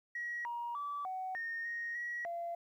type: tone with pitch steps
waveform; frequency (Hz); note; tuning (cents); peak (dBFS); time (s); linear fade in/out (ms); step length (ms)
sine; 1908 / 948 / 1154 / 750 / 1839 / 1867 / 1914 / 685; A#6 / A#5 / D6 / F#5 / A#6 / A#6 / A#6 / F5; +40 / +29 / -31 / +23 / -24 / +2 / +45 / -34; -36; 0.15-2.55; 5; 300
effects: tanh soft clip ceiling -32 dBFS + 12-bit